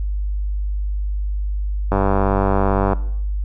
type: click train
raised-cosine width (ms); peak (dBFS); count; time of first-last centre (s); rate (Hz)
1; -4; 100; 1.92-2.932; 97.8
effects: noise-tail reverb RT60 0.7 s tail -17 dB re dry + added 50 Hz sine -19 dBFS peak until 3.44 s